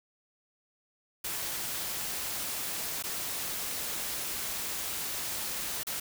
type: noise with dropouts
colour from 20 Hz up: white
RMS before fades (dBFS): -35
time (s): 1.24-6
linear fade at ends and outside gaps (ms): 5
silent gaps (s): 3.026-3.037 / 5.834-5.868
effects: none